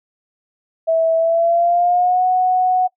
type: tone with pitch glide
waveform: sine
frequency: 653 to 737.2 Hz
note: E5 to F#5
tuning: -17 to -7 cents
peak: -12 dBFS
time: 0.87-2.88 s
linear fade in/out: 20 ms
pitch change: +210 cents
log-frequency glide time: 1.16-2.25 s
effects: noise-tail reverb RT60 0.1 s tail -23 dB re dry